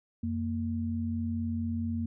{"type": "tone pair together", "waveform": "sine", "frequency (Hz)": [89.6, 231.1], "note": ["F2", "A#3"], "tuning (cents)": [45, -15], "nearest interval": "octave + major third", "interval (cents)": 1640, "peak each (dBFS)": [-33, -31], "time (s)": [0.23, 2.06], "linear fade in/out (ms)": 5, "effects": []}